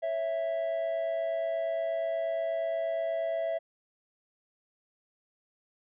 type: tone pair together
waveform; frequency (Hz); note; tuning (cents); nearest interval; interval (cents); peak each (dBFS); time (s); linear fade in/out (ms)
triangle; 550.9 / 659.3; C#5 / E5; -11 / 0; minor third; 311; -35 / -27; 0.02-3.59; 20
effects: resampled to 8000 Hz